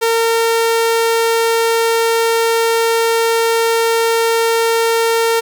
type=tone; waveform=sawtooth; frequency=457.3 Hz; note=A#4; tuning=33 cents flat; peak=-8 dBFS; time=0.01-5.41 s; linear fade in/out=20 ms; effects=none